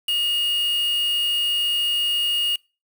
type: tone with quantisation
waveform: triangle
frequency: 2861 Hz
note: F7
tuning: 41 cents sharp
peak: -18 dBFS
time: 0.08-2.56 s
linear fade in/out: 5 ms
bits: 5
effects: noise-tail reverb RT60 0.3 s tail -24 dB re dry